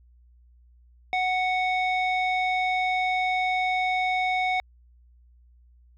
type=tone with low-pass filter; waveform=square; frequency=740 Hz; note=F#5; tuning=in tune; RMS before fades=-25 dBFS; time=1.13-4.6 s; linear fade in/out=0 ms; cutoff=2800 Hz; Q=4.6; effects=added 60 Hz sine -53 dBFS peak until 5.97 s